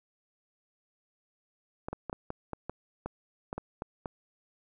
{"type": "clicks", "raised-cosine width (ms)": 1, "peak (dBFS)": -21, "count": 12, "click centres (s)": [1.885, 1.93, 2.097, 2.129, 2.304, 2.533, 2.696, 3.06, 3.529, 3.58, 3.821, 4.058], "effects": []}